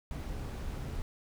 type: noise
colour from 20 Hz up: brown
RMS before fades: -38 dBFS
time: 0.11-1.02 s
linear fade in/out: 0 ms
effects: none